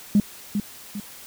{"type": "tone with echo", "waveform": "sine", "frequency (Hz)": 205.5, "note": "G#3", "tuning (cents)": -18, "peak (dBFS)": -12, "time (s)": [0.15, 0.2], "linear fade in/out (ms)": 2, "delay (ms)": 400, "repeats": 2, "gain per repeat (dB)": -8, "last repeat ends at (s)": 1, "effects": ["tanh soft clip ceiling -8 dBFS", "white hiss -43 dBFS RMS until 1.26 s"]}